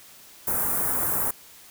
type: band-stop noise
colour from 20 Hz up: white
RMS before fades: -25 dBFS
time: 0.47-1.31 s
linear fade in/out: 5 ms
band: 1500 to 9700 Hz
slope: 24 dB/octave
effects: white hiss -49 dBFS RMS until 1.7 s